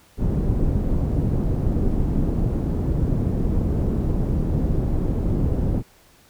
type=low-pass noise; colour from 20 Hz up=pink; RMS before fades=-21 dBFS; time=0.17-5.83 s; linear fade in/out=50 ms; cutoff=290 Hz; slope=12 dB/octave; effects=pink hiss -54 dBFS RMS until 6.29 s